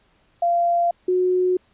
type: tone pair in turn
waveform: sine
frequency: 690 / 365.3 Hz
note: F5 / F#4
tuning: -21 / -22 cents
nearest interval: major seventh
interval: 1101 cents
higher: first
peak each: -16 dBFS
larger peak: neither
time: 0.42-0.91 / 1.08-1.57 s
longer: neither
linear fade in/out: 5 ms
effects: pink hiss -61 dBFS RMS until 1.73 s + resampled to 8000 Hz